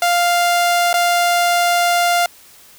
sawtooth tone with dropouts, 698.5 Hz, F5, in tune, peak -9 dBFS, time 0.02-2.26 s, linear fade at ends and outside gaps 2 ms, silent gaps 0.93-0.94 s, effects white hiss -45 dBFS RMS until 2.78 s

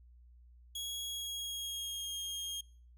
sawtooth tone with pitch glide, 3322 to 3239 Hz, G#7 to G#7, 0 to -44 cents, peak -35 dBFS, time 0.75-2.61 s, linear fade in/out 5 ms, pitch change -44 cents, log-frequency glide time 1.05-2.11 s, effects noise-tail reverb RT60 0.5 s tail -26 dB re dry + added 60 Hz sine -56 dBFS peak until 2.97 s

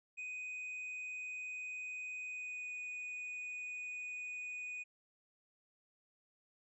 triangle tone with pitch glide, 2497 to 2478 Hz, D#7 to D#7, +6 to -8 cents, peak -40 dBFS, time 0.17-4.84 s, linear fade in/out 20 ms, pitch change -14 cents, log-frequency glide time 2.26-2.72 s, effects resampled to 22050 Hz

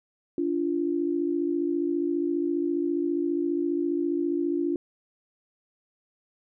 sine tone pair together, 289.7 / 344.5 Hz, D4 / F4, -24 / -24 cents, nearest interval minor third, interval 300 cents, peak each -27 / -26 dBFS, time 0.38-4.76 s, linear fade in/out 2 ms, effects none

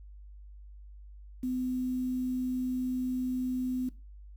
sine tone with quantisation, 253.8 Hz, B3, 47 cents sharp, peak -29 dBFS, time 1.43-3.89 s, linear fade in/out 5 ms, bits 9, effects noise-tail reverb RT60 0.3 s tail -19 dB re dry + added 50 Hz sine -46 dBFS peak until 4.36 s

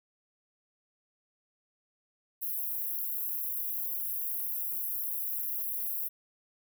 white high-pass noise, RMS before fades -34 dBFS, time 2.41-6.09 s, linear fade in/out 20 ms, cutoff 11000 Hz, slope 96 dB/octave, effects none

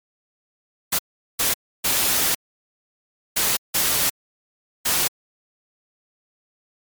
white noise bursts at uneven times, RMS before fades -20 dBFS, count 6, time 0.92-0.99 / 1.39-1.54 / 1.84-2.35 / 3.36-3.57 / 3.74-4.1 / 4.85-5.08 s, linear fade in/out 10 ms, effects MP3 96 kbps

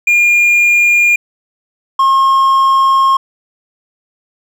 triangle tone pair in turn, 2415 / 1075.8 Hz, D7 / C6, +48 / +48 cents, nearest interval octave + major second, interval 1400 cents, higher first, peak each -5 dBFS, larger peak neither, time 0.07-1.16 / 1.99-3.17 s, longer second, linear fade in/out 5 ms, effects none

